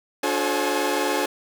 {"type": "tone cluster", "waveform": "sawtooth", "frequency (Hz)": [292.2, 360, 433.2, 534, 843], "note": ["D4", "F#4", "A4", "C5", "G#5"], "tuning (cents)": [-9, -47, -27, 35, 26], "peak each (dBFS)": -24, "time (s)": [0.23, 1.26], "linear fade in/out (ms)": 5, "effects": []}